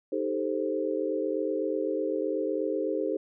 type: chord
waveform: sine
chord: A half-diminished seventh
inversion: second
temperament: equal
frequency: 311.1 / 392 / 440 / 523.3 Hz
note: Eb4 / G4 / A4 / C5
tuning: 0 / 0 / 0 / 0 cents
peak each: -32 dBFS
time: 0.12-3.17 s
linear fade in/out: 5 ms
effects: none